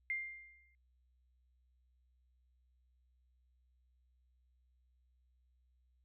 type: tone with exponential decay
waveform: sine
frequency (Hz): 2100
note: C7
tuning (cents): +6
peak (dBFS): -33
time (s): 0.1-0.75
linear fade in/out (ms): 1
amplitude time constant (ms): 140
effects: added 62 Hz sine -70 dBFS peak until 6.04 s